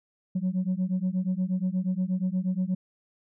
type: beating tone pair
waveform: sine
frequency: 180.7 / 189.1 Hz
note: F#3 / F#3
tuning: -41 / +38 cents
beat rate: 8.4 Hz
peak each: -26 dBFS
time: 0.35-2.75 s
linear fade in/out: 10 ms
effects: tanh soft clip ceiling -21 dBFS